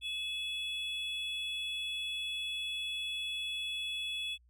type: tone pair together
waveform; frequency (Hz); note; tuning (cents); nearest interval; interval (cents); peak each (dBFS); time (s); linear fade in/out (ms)
triangle; 2590 / 3405; E7 / G#7; -31 / +42; perfect fourth; 473; -38 / -35; 0.01-4.38; 50
effects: added 60 Hz sine -62 dBFS peak until 4.49 s